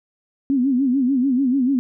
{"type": "tone with vibrato", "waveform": "sine", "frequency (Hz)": 261.6, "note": "C4", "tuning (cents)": 0, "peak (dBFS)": -15, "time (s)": [0.5, 1.79], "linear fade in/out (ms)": 0, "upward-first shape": "sine", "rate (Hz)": 6.8, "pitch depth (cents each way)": 130, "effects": []}